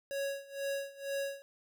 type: tone with tremolo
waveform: square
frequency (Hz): 554.4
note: C#5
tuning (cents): 0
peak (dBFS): -33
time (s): 0.11-1.42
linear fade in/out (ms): 0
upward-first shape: sine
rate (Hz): 2.1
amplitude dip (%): 90
effects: none